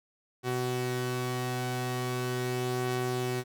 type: tone pair together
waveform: sawtooth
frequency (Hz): 125.3 / 375.5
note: B2 / F#4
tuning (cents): +25 / +26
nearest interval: octave + perfect fifth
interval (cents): 1901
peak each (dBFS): -28 / -29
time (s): 0.43-3.44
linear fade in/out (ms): 50
effects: none